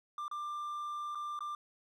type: tone with dropouts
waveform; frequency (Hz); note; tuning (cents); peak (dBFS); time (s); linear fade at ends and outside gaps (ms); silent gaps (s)
triangle; 1188; D6; +20; -35; 0.18-1.55; 2; 0.281-0.313 / 1.149-1.154 / 1.391-1.406
effects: none